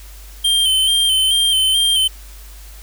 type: tone with vibrato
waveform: square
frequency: 3127 Hz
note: G7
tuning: 5 cents flat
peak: -13 dBFS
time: 0.44-2.08 s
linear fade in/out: 10 ms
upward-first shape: square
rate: 2.3 Hz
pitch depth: 32 cents each way
effects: added 50 Hz sine -35 dBFS peak until 2.82 s + white hiss -43 dBFS RMS until 2.82 s